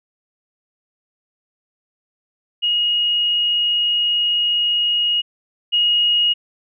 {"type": "tone pair in turn", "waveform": "sine", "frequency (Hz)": [2879, 2879], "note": ["F#7", "F#7"], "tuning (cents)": [-48, -48], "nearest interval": "unison", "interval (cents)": 0, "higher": "neither", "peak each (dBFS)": [-15, -13], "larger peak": "second", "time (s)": [[2.62, 5.22], [5.72, 6.34]], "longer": "first", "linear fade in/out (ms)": 20, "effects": []}